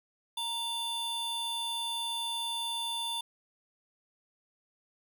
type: tone pair together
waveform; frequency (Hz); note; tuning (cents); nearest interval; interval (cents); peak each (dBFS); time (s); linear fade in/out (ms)
square; 932.3 / 3520; A#5 / A7; 0 / 0; octave + major seventh; 2300; -39 / -34; 0.37-3.21; 5
effects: none